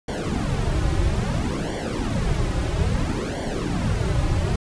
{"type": "noise with flanger", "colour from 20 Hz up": "brown", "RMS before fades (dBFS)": -23, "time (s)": [0.08, 4.56], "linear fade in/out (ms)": 5, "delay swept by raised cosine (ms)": [0.77, 4.47], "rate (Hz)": 0.6, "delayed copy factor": -0.85, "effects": ["resampled to 22050 Hz"]}